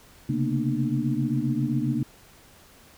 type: tone cluster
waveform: sine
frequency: 131.5 / 139 / 226.5 / 242 / 300.2 Hz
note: C3 / C#3 / A#3 / B3 / D4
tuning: +9 / +5 / -50 / -35 / +38 cents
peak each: -29 dBFS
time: 0.29-2.03 s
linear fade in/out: 5 ms
effects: pink hiss -53 dBFS RMS until 2.97 s